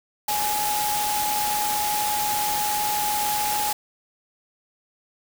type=tone in noise; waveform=sine; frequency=837 Hz; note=G#5; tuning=13 cents sharp; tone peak=-24 dBFS; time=0.28-3.73 s; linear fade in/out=5 ms; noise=white; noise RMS=-27 dBFS; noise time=0.28-3.73 s; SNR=0 dB; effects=none